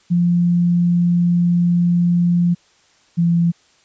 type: tone pair in turn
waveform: sine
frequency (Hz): 174 / 170.12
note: F3 / F3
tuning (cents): -6 / -45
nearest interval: unison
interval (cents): 39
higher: first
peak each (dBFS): -12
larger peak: neither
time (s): 0.1-2.55 / 3.17-3.52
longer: first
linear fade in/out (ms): 20
effects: white hiss -55 dBFS RMS until 3.84 s + resampled to 16000 Hz